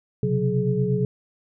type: tone cluster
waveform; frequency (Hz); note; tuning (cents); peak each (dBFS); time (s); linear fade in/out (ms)
sine; 127.3 / 135.9 / 183.5 / 423; C3 / C#3 / F#3 / G#4; -47 / -34 / -14 / +32; -25; 0.23-1.05; 2
effects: none